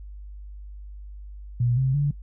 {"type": "tone with pitch steps", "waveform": "sine", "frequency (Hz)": [121.1, 132.06, 144.01], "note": ["B2", "C3", "D3"], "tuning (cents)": [-34, 16, -34], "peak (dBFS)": -19, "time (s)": [1.6, 2.11], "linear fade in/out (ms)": 5, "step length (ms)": 170, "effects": ["noise-tail reverb RT60 0.1 s tail -20 dB re dry", "added 50 Hz sine -37 dBFS peak until 2.22 s"]}